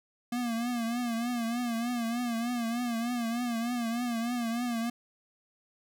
square tone with vibrato, 236.4 Hz, A#3, 24 cents sharp, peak -30 dBFS, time 0.32-4.9 s, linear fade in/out 5 ms, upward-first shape triangle, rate 3.3 Hz, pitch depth 88 cents each way, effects none

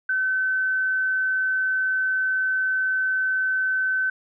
sine tone, 1526 Hz, G6, 47 cents flat, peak -20 dBFS, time 0.09-4.1 s, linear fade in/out 5 ms, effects none

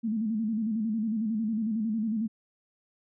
sine tone with vibrato, 219.6 Hz, A3, 3 cents flat, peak -26 dBFS, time 0.03-2.28 s, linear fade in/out 20 ms, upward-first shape square, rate 11 Hz, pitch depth 71 cents each way, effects none

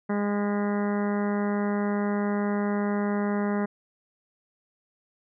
harmonic tone with a mistuned harmonic, 204.7 Hz, G#3, 25 cents flat, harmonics 1 / 2 / 3 / 4 / 5 / 6 / 7 / 8 / 9 / 10, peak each -25 / -31 / -35 / -37 / -39 / -41 / -42 / -43 / -44 / -45 dBFS, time 0.09-3.66 s, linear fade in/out 10 ms, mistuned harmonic 10, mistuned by -66 cents, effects none

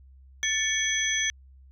sine tone cluster, 1759 / 2234 / 3322 / 6070 Hz, A6 / C#7 / G#7 / F#8, -1 / +13 / 0 / +43 cents, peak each -29 / -31 / -29 / -29 dBFS, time 0.43-1.3 s, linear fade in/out 0 ms, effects added 66 Hz sine -49 dBFS peak until 1.71 s

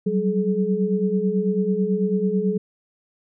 sine tone cluster, 185.8 / 194.9 / 426.9 Hz, F#3 / G3 / G#4, +7 / -10 / +48 cents, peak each -23 dBFS, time 0.06-2.58 s, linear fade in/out 10 ms, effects none

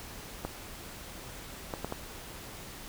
clicks, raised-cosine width 1 ms, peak -19 dBFS, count 4, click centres 0.45 / 1.738 / 1.846 / 1.924 s, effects pink hiss -45 dBFS RMS until 2.88 s

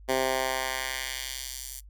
10% pulse tone with high-pass filter sweep, 131.1 Hz, C3, 4 cents sharp, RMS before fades -31 dBFS, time 0.08-1.81 s, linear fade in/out 20 ms, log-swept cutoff 360 to 8200 Hz, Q 0.89, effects noise-tail reverb RT60 0.1 s tail -21 dB re dry + added 50 Hz sine -46 dBFS peak until 1.89 s

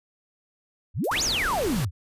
sine exponential two-way sweep, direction up then down, 67.2 to 7110 to 74.6 Hz, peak -23 dBFS, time 0.94-1.91 s, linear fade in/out 50 ms, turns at 1.23 s
violet noise with exponential decay, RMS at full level -34 dBFS, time 1.04-1.18 s, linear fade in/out 1 ms, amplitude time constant 29 ms
pink noise, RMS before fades -32 dBFS, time 1.11-1.85 s, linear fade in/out 5 ms
effects resampled to 32000 Hz

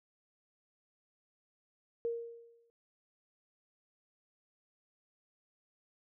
sine tone with exponential decay, 466.2 Hz, A#4, in tune, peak -30 dBFS, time 2.05-2.7 s, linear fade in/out 0 ms, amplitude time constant 140 ms, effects none

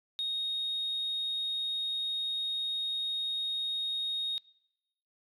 sine tone, 3729 Hz, A#7, in tune, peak -29 dBFS, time 0.19-4.38 s, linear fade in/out 0 ms, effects noise-tail reverb RT60 0.9 s tail -24 dB re dry + tanh soft clip ceiling -27 dBFS

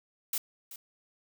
blue noise with echo, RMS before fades -31 dBFS, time 0.33-0.38 s, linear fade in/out 2 ms, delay 380 ms, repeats 1, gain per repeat -14 dB, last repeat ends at 0.76 s, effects none

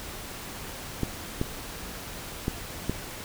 clicks, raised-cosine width 3 ms, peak -13 dBFS, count 4, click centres 1.033 / 1.414 / 2.481 / 2.896 s, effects pink hiss -39 dBFS RMS until 3.24 s

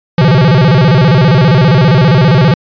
square tone with vibrato, 146.83 Hz, D3, in tune, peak -5 dBFS, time 0.18-2.54 s, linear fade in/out 2 ms, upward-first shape square, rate 15 Hz, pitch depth 260 cents each way, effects resampled to 11025 Hz

